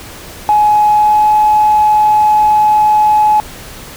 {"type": "tone with pitch glide", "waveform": "sine", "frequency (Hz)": [842, 849.3], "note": ["G#5", "G#5"], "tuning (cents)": [24, 39], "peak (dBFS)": -5, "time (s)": [0.49, 3.4], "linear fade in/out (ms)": 0, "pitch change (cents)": 15, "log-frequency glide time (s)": [0.89, 1.29], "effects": ["tanh soft clip ceiling -1 dBFS", "pink hiss -31 dBFS RMS until 3.96 s"]}